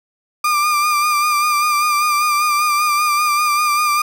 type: tone with vibrato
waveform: 35% pulse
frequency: 1198 Hz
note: D6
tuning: 34 cents sharp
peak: -12 dBFS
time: 0.44-4.02 s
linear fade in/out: 5 ms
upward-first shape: sine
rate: 5.1 Hz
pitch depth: 37 cents each way
effects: none